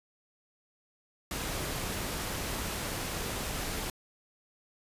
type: noise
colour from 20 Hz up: pink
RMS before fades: -35 dBFS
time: 1.31-3.9 s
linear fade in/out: 2 ms
effects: resampled to 32000 Hz